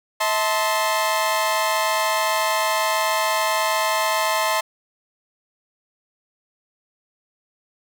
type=chord; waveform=sawtooth; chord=A minor; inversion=second; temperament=equal with one note detuned; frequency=642.7 / 880 / 1046.5 Hz; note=E5 / A5 / C6; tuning=-44 / 0 / 0 cents; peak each=-20 / -20 / -19 dBFS; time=0.2-4.61 s; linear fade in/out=10 ms; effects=none